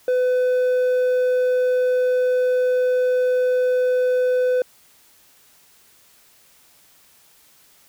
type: tone with hard clipping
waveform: sine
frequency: 503 Hz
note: B4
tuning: 32 cents sharp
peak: -17 dBFS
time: 0.08-4.62 s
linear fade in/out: 2 ms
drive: 3 dB
effects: white hiss -54 dBFS RMS until 7.88 s